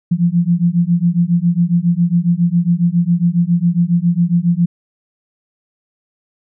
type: beating tone pair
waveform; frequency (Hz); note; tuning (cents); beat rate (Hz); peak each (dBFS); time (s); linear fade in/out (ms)
sine; 169.1 / 176.4; E3 / F3; +44 / +18; 7.3; -14 / -14; 0.11-4.66; 10
effects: none